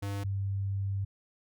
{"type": "tone pair in turn", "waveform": ["square", "sine"], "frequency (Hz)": [100, 98.28], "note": ["G2", "G2"], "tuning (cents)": [35, 5], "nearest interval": "unison", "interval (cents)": 30, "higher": "first", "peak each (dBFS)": [-33, -29], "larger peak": "second", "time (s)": [[0.02, 0.24], [0.24, 1.05]], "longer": "second", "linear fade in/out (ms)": 10, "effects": []}